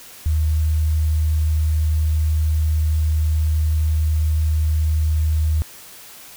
sine tone, 77.78 Hz, D#2, in tune, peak -15 dBFS, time 0.26-5.62 s, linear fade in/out 0 ms, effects white hiss -41 dBFS RMS until 6.36 s

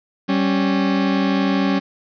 40% pulse tone pair together, 194.1 / 274.9 Hz, G3 / C#4, -17 / -14 cents, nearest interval tritone, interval 603 cents, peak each -18 dBFS, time 0.28-1.8 s, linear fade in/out 20 ms, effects resampled to 11025 Hz + 8-bit

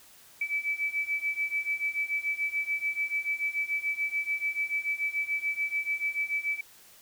sine beating tone pair, 2300 / 2306.9 Hz, D7 / D7, -37 / -32 cents, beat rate 6.9 Hz, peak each -32 / -30 dBFS, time 0.41-6.61 s, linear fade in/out 5 ms, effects white hiss -55 dBFS RMS until 7.01 s

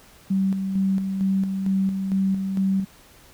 sine tone with tremolo, 192.6 Hz, G3, 30 cents flat, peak -18 dBFS, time 0.3-2.85 s, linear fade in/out 10 ms, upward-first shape square, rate 2.2 Hz, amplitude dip 45%, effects pink hiss -51 dBFS RMS until 3.33 s

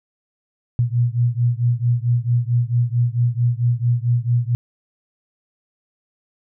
sine beating tone pair, 118.4 / 122.9 Hz, A#2 / B2, +27 / -8 cents, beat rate 4.5 Hz, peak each -18 / -19 dBFS, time 0.79-4.55 s, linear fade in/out 0 ms, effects none

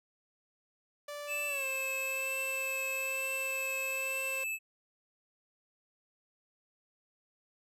sawtooth tone with pitch glide, 584 to 532.4 Hz, D5 to C5, -10 to +30 cents, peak -36 dBFS, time 1.08-4.44 s, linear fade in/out 5 ms, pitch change -160 cents, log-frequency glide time 1.47-1.66 s
square tone with vibrato, 2627 Hz, E7, 7 cents flat, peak -34 dBFS, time 1.27-4.59 s, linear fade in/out 50 ms, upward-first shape triangle, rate 1.1 Hz, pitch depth 19 cents each way
effects none

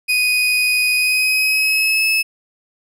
35% pulse tone with pitch glide, 2489 to 2599 Hz, D#7 to E7, 0 to -25 cents, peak -12 dBFS, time 0.08-2.23 s, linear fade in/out 20 ms, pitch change +75 cents, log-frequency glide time 0.95-2.05 s, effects none

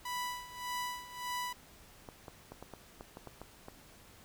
sawtooth tone with tremolo, 987.8 Hz, B5, in tune, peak -31 dBFS, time 0.05-1.53 s, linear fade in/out 5 ms, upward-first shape sine, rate 1.7 Hz, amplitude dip 80%
clicks, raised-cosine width 1 ms, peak -31 dBFS, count 10, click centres 2.088 / 2.282 / 2.52 / 2.626 / 2.737 / 3.009 / 3.171 / 3.273 / 3.416 / 3.684 s
effects pink hiss -58 dBFS RMS until 4.24 s

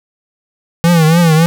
square tone with vibrato, 164.81 Hz, E3, in tune, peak -7 dBFS, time 0.84-1.46 s, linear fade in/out 0 ms, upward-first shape triangle, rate 3.5 Hz, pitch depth 120 cents each way, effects none

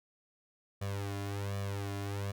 sawtooth tone with flanger, 100 Hz, G2, 35 cents sharp, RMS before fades -37 dBFS, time 0.81-2.32 s, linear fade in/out 10 ms, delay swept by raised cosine 1.7 to 2.9 ms, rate 1.3 Hz, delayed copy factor +0.9, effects none

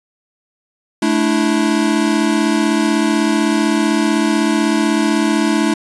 square chord, A suspended fourth, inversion none, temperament equal with one note detuned, 217.2 / 293.7 / 329.6 Hz, A3 / D4 / E4, -22 / 0 / 0 cents, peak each -18 dBFS, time 1.02-5.74 s, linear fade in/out 5 ms, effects resampled to 24000 Hz

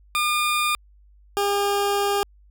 20% pulse tone pair in turn, 1210 / 403.8 Hz, D#6 / G#4, -49 / -49 cents, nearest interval octave + perfect fifth, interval 1900 cents, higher first, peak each -15 dBFS, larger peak neither, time 0.15-0.75 / 1.37-2.23 s, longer second, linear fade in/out 0 ms, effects added 50 Hz sine -50 dBFS peak until 2.5 s

